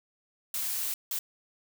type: noise bursts at uneven times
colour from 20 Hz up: blue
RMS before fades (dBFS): -32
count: 2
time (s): 0.54-0.94 / 1.11-1.19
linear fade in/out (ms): 2
effects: none